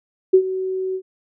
sine tone with ADSR envelope, 376.1 Hz, F#4, 28 cents sharp, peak -6 dBFS, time 0.33-1.02 s, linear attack 12 ms, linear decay 76 ms, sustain -15 dB, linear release 69 ms, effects none

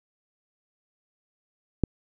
click, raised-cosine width 3 ms, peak -8 dBFS, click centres 1.837 s, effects none

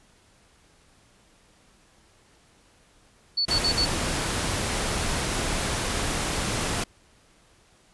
sine tone bursts, 4455 Hz, C#8, 8 cents sharp, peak -21 dBFS, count 4, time 3.37-3.856 s, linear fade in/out 10 ms, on 84 ms, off 50 ms
pink noise, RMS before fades -27 dBFS, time 3.48-6.84 s, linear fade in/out 5 ms
effects pink hiss -59 dBFS RMS until 7.93 s + resampled to 24000 Hz

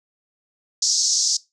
pink band-pass noise, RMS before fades -20 dBFS, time 0.82-1.37 s, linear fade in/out 5 ms, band 4800 to 6800 Hz, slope 48 dB/octave, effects noise-tail reverb RT60 0.2 s tail -19 dB re dry

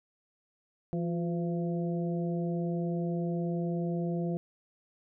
harmonic tone with a mistuned harmonic, 170 Hz, F3, 46 cents flat, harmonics 1 / 2 / 3 / 4, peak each -30 / -36 / -40 / -42 dBFS, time 0.93-4.37 s, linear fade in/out 0 ms, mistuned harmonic 2, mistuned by +56 cents, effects none

